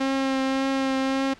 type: tone with vibrato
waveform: sawtooth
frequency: 267.7 Hz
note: C4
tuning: 40 cents sharp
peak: -18 dBFS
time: 0-1.34 s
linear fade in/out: 10 ms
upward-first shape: triangle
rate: 1.8 Hz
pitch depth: 16 cents each way
effects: pink hiss -50 dBFS RMS until 1.39 s + low-pass 5000 Hz 12 dB/octave